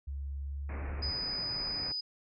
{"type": "tone with pitch glide", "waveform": "sine", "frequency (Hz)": [69.5, 71.62], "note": ["C#2", "D2"], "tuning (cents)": [5, -43], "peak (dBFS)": -35, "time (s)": [0.07, 1.11], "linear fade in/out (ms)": 10, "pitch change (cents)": 52, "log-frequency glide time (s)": [0.4, 0.9]}
{"type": "low-pass noise", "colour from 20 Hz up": "pink", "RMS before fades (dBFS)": -44, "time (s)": [0.69, 1.92], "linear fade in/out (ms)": 2, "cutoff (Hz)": 2500, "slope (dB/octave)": 96}
{"type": "tone", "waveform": "sine", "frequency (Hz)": 4978, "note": "D#8", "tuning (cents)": 0, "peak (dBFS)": -33, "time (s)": [1.02, 2.01], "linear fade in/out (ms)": 10}
{"effects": []}